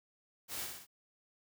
white noise with echo, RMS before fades -41 dBFS, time 0.48-0.68 s, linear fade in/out 50 ms, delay 63 ms, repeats 3, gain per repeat -4 dB, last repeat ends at 0.869 s, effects none

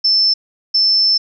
sine tone bursts at uneven times, 5300 Hz, E8, 9 cents sharp, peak -10 dBFS, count 2, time 0.04-0.34 / 0.74-1.18 s, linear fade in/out 10 ms, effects none

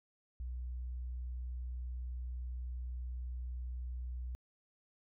sine tone, 61.74 Hz, B1, in tune, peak -37 dBFS, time 0.4-4.35 s, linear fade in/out 0 ms, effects tanh soft clip ceiling -35 dBFS

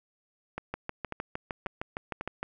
two click trains, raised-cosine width 0.5 ms, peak -18 / -19 dBFS, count 12 / 4, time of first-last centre 0.74-2.43 / 0.58-2.21 s, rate 6.51 / 1.84 Hz, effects none

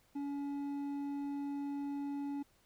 triangle tone with hard clipping, 283.2 Hz, C#4, 37 cents sharp, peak -38 dBFS, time 0.15-2.43 s, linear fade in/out 10 ms, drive 9 dB, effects pink hiss -70 dBFS RMS until 2.65 s

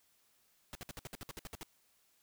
pink noise bursts, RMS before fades -45 dBFS, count 12, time 0.73-1.631 s, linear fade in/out 0 ms, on 21 ms, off 59 ms, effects white hiss -72 dBFS RMS until 2.22 s

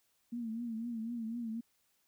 sine tone with vibrato, 230.4 Hz, A#3, 20 cents flat, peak -36 dBFS, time 0.32-1.61 s, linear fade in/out 10 ms, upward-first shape triangle, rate 4 Hz, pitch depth 94 cents each way, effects white hiss -75 dBFS RMS until 2.07 s

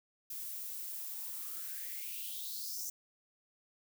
violet noise with high-pass filter sweep, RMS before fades -42 dBFS, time 0.3-2.9 s, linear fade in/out 5 ms, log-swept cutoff 300 to 6300 Hz, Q 5.9, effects none

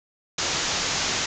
white low-pass noise, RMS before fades -26 dBFS, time 0.38-1.26 s, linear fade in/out 5 ms, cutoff 7100 Hz, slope 96 dB/octave, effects none

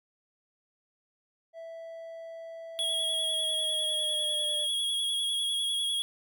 triangle tone with pitch glide, 659.3 to 597.6 Hz, E5 to D5, 0 to +30 cents, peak -38 dBFS, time 1.53-4.68 s, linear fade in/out 50 ms, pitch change -170 cents, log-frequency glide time 2.83-4.5 s
square tone with vibrato, 3322 Hz, G#7, in tune, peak -28 dBFS, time 2.79-6.02 s, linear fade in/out 0 ms, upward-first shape square, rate 10 Hz, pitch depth 24 cents each way
effects none

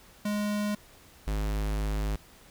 square tone pair in turn, 207.7 / 51.92 Hz, G#3 / G#1, 0 / 0 cents, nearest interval 2 octaves, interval 2400 cents, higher first, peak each -28 dBFS, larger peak neither, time 0.25-0.75 / 1.27-2.16 s, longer second, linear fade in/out 5 ms, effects pink hiss -55 dBFS RMS until 2.5 s

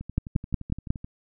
two click trains, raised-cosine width 5 ms, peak -10 / -24 dBFS, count 5 / 13, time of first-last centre 0.18-0.905 / 0.01-1.044 s, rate 5.52 / 11.6 Hz, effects none

